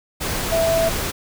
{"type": "tone in noise", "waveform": "sine", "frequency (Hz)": 659.3, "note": "E5", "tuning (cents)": 0, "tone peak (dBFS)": -16, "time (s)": [0.51, 0.9], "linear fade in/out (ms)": 20, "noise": "pink", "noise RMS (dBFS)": -24, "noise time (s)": [0.2, 1.12], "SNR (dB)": 5, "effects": []}